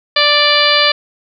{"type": "harmonic tone", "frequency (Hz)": 587.3, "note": "D5", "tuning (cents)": 0, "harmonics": [1, 2, 3, 4, 5, 6, 7, 8], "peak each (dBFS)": [-17, -17, -17, -17, -17, -17, -17, -17], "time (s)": [0.16, 0.92], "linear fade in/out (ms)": 5, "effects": []}